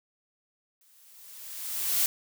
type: noise with exponential growth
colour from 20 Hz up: blue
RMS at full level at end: -23 dBFS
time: 0.81-2.06 s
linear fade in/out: 1 ms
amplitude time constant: 270 ms
effects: none